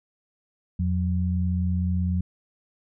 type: tone pair together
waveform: sine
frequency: 85.34 / 181.5 Hz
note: F2 / F#3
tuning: -39 / -33 cents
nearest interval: octave + minor second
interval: 1306 cents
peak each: -23 / -26 dBFS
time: 0.79-2.21 s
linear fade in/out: 5 ms
effects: none